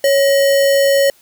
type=tone with sample-and-hold; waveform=sine; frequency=554.4 Hz; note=C#5; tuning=in tune; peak=-9 dBFS; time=0.04-1.1 s; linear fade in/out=2 ms; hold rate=2450 Hz; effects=white hiss -51 dBFS RMS until 1.21 s